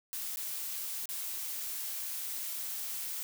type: noise with dropouts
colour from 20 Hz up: blue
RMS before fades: -38 dBFS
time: 0.13-3.23 s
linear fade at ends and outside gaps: 0 ms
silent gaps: 0.359-0.371 / 1.056-1.09 s
effects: none